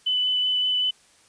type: tone with vibrato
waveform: sine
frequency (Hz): 3000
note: F#7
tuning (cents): +23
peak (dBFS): -20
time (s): 0.06-0.91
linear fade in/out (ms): 10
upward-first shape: sine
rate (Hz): 5.2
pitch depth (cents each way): 9
effects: white hiss -57 dBFS RMS until 1.28 s + resampled to 22050 Hz